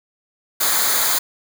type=noise with comb filter; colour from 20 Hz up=white; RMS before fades=-18 dBFS; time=0.6-1.19 s; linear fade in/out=10 ms; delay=0.36 ms; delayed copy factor=-0.7; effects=none